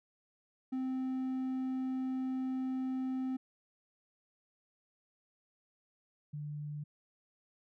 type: tone pair in turn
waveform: triangle / sine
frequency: 260 / 148.13 Hz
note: C4 / D3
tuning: -11 / +15 cents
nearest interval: minor seventh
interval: 974 cents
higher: first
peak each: -31 / -38 dBFS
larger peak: first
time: 0.72-3.37 / 6.33-6.84 s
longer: first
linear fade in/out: 10 ms
effects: none